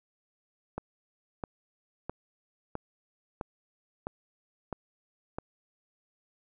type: click train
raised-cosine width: 1 ms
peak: -20 dBFS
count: 8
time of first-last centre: 0.78-5.385 s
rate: 1.52 Hz
effects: none